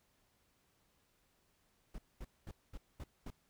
brown noise bursts, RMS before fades -45 dBFS, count 6, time 1.94-3.304 s, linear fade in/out 5 ms, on 44 ms, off 220 ms, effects pink hiss -75 dBFS RMS until 3.49 s

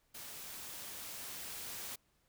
white noise with level ramp, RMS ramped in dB -48 to -44 dBFS, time 0.14-1.96 s, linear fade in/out 10 ms, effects pink hiss -75 dBFS RMS until 2.28 s

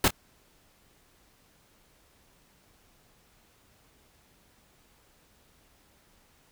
pink noise with echo, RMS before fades -21 dBFS, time 0.04-0.08 s, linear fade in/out 2 ms, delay 27 ms, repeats 1, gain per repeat -14 dB, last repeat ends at 0.107 s, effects pink hiss -63 dBFS RMS until 6.51 s

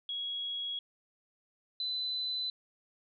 sine tone pair in turn, 3322 / 4014 Hz, G#7 / B7, 0 / +27 cents, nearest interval minor third, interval 327 cents, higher second, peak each -34 / -32 dBFS, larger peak second, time 0.09-0.79 / 1.8-2.5 s, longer neither, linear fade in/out 2 ms, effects none

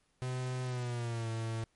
45% pulse tone with pitch glide, 127.4 to 112.85 Hz, C3 to A2, -46 to +44 cents, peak -34 dBFS, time 0.22-1.64 s, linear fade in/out 0 ms, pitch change -210 cents, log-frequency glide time 0.64-1.29 s, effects pink hiss -74 dBFS RMS until 1.75 s + MP3 48 kbps

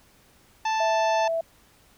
harmonic tone, 880 Hz, A5, in tune, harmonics 1 / 2 / 3 / 4 / 5 / 6 / 7, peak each -23 / -34 / -34 / -40 / -42 / -43 / -41 dBFS, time 0.65-1.28 s, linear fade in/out 5 ms
sine tone, 659.3 Hz, E5, in tune, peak -23 dBFS, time 0.8-1.41 s, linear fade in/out 5 ms
effects pink hiss -58 dBFS RMS until 1.97 s

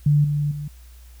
sine tone with level steps, 146.83 Hz, D3, in tune, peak -13 / -19 / -27 dBFS, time 0.06-0.68 s, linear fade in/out 5 ms, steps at 0.24 / 0.51 s, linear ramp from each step 5 ms, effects added 60 Hz sine -42 dBFS peak until 1.2 s + white hiss -55 dBFS RMS until 1.2 s

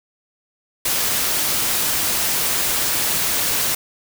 white noise, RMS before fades -20 dBFS, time 0.85-3.75 s, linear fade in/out 5 ms, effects none

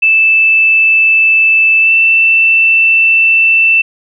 sine tone with pitch glide, 2637 to 2665 Hz, E7 to E7, 0 to +18 cents, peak -5 dBFS, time 0.02-3.82 s, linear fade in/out 10 ms, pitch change +18 cents, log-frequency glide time 1.81-1.92 s, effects none

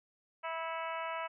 harmonic tone with a mistuned harmonic, 327.2 Hz, E4, 13 cents flat, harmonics 2 / 3 / 4 / 5 / 6 / 7 / 8 / 9, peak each -41 / -40 / -42 / -48 / -50 / -47 / -48 / -53 dBFS, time 0.43-1.28 s, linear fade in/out 20 ms, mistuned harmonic 7, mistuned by -42 cents, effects none

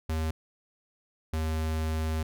square tone pair in turn, 79.5 / 79.2 Hz, D#2 / D#2, +38 / +31 cents, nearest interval unison, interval 7 cents, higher first, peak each -28 dBFS, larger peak neither, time 0.09-0.31 / 1.33-2.23 s, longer second, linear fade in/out 5 ms, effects none

